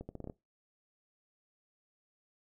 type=accelerating click train; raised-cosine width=2 ms; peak=-29 dBFS; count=7; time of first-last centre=0.01-0.298 s; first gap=80 ms; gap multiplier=0.79; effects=noise-tail reverb RT60 0.2 s tail -19 dB re dry